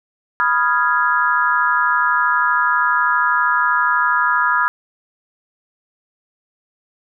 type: chord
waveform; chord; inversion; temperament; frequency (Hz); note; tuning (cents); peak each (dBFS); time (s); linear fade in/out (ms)
sine; F half-diminished seventh; second; equal; 987.8 / 1244.5 / 1396.9 / 1661.2; Cb6 / Eb6 / F6 / Ab6; 0 / 0 / 0 / 0; -19; 0.4-4.68; 0
effects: none